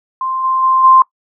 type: tone with level steps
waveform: sine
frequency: 1046.5 Hz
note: C6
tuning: in tune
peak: -16 / -12 / -9 / -4 dBFS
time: 0.21-1.02 s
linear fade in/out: 2 ms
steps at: 0.43 / 0.62 / 0.83 s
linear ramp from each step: 20 ms
effects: noise-tail reverb RT60 0.1 s tail -22 dB re dry